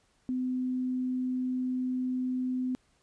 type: tone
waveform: sine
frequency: 254.4 Hz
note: C4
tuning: 48 cents flat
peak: -28 dBFS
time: 0.29-2.75 s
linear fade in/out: 0 ms
effects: pink hiss -69 dBFS RMS until 3.02 s + resampled to 22050 Hz